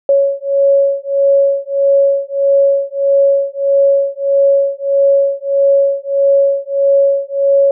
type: beating tone pair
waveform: sine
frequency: 554.4 / 556 Hz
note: C#5 / C#5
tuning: 0 / +5 cents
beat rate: 1.6 Hz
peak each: -12 dBFS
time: 0.09-7.71 s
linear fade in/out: 2 ms
effects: none